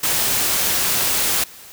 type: noise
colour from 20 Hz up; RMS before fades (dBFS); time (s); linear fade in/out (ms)
white; -19; 0.03-1.44; 5
effects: white hiss -41 dBFS RMS until 1.72 s